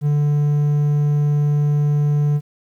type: tone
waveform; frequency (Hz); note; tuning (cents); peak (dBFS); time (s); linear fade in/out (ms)
triangle; 146.83; D3; 0; -12; 0.01-2.41; 50
effects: 9-bit